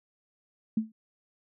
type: tone with exponential decay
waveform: sine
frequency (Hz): 220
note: A3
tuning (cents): 0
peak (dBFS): -20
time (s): 0.77-0.92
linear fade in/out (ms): 5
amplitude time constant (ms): 32
effects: none